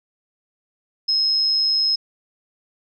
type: tone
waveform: sine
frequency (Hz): 5150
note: E8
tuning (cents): -41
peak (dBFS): -16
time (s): 1.08-1.96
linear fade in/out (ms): 10
effects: none